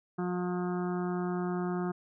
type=harmonic tone; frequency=179 Hz; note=F3; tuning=43 cents sharp; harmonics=1 / 2 / 4 / 5 / 6 / 7 / 8 / 9; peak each=-32 / -34 / -41 / -47 / -47 / -44 / -49 / -52 dBFS; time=0.18-1.92 s; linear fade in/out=10 ms; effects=none